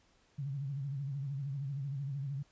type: tone with vibrato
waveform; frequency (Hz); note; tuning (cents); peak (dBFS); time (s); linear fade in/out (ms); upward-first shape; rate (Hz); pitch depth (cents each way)
sine; 138.59; C#3; 0; -35; 0.38-2.43; 10; sine; 13; 91
effects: pink hiss -69 dBFS RMS until 2.51 s + resampled to 16000 Hz